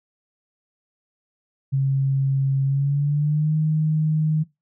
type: tone with pitch glide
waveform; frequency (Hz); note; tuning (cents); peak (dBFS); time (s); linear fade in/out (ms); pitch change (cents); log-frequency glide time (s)
sine; 136 to 155.32; C#3 to D#3; -33 to -3; -17; 1.72-4.44; 20; +230; 2.64-3.55
effects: noise-tail reverb RT60 0.2 s tail -20 dB re dry